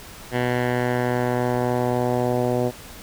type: tone with low-pass filter sweep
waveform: 10% pulse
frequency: 123.47 Hz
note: B2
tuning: in tune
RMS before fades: -22 dBFS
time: 0.31-2.72 s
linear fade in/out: 50 ms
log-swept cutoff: 2400 to 600 Hz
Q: 1.4
effects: pink hiss -41 dBFS RMS until 3.02 s